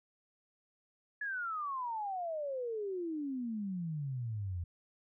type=exponential sweep; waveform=sine; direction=down; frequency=1716 to 83.6 Hz; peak=-35 dBFS; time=1.21-4.64 s; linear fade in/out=5 ms; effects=none